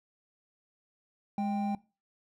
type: tone pair together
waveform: triangle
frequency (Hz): 207 / 790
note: G#3 / G5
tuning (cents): -5 / +13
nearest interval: octave + major seventh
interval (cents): 2318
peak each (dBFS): -28 / -32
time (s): 1.38-1.75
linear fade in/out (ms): 2
effects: noise-tail reverb RT60 0.3 s tail -20 dB re dry